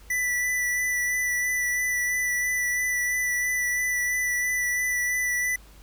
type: tone with vibrato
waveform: square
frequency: 1975.5 Hz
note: B6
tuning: in tune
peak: -24 dBFS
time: 0.1-5.56 s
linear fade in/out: 5 ms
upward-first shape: sine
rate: 3 Hz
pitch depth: 16 cents each way
effects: added 50 Hz sine -48 dBFS peak until 5.82 s + pink hiss -54 dBFS RMS until 5.82 s